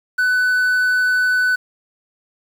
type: tone with quantisation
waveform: triangle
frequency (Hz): 1498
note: F#6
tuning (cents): +21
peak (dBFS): -12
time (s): 0.18-1.56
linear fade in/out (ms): 10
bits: 7
effects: none